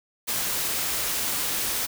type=noise; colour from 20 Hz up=white; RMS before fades=-27 dBFS; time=0.27-1.87 s; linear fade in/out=20 ms; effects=none